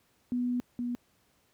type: tone pair in turn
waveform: sine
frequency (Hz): 245.8 / 242.4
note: B3 / B3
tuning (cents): -8 / -32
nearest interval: unison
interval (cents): 24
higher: first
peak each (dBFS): -27 / -30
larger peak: first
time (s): 0.32-0.6 / 0.79-0.95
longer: first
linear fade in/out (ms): 0
effects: pink hiss -69 dBFS RMS until 1.53 s + high-pass 60 Hz 12 dB/octave